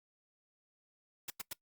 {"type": "noise bursts", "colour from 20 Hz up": "white", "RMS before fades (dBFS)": -40, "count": 3, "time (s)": [1.28, 1.532], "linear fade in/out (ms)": 5, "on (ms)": 22, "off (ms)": 93, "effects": ["noise-tail reverb RT60 0.1 s tail -22 dB re dry", "Opus 48 kbps"]}